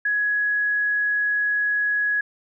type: tone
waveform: sine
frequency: 1675 Hz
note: G#6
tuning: 14 cents sharp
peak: -19 dBFS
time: 0.05-2.21 s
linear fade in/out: 5 ms
effects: none